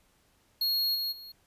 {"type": "tone with level steps", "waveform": "square", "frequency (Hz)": 4300, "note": "C8", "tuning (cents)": 47, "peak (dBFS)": [-26, -30, -44], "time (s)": [0.61, 1.32], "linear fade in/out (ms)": 5, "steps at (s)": [0.94, 1.11], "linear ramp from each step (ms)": 20, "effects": ["pink hiss -67 dBFS RMS until 1.46 s", "resampled to 32000 Hz"]}